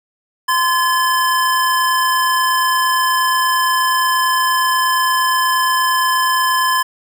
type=tone pair together; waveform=square; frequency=1031.7 / 1710 Hz; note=C6 / A6; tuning=-25 / -50 cents; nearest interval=major sixth; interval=875 cents; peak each=-15 / -19 dBFS; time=0.48-6.83 s; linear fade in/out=10 ms; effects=none